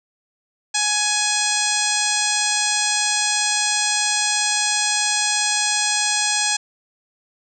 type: harmonic tone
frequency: 837 Hz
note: G#5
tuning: 13 cents sharp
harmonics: 1 / 2 / 3 / 4 / 5 / 6 / 7 / 8 / 9 / 10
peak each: -27 / -27 / -27 / -27 / -27 / -27 / -27 / -27 / -27 / -27 dBFS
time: 0.74-6.57 s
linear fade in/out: 10 ms
effects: none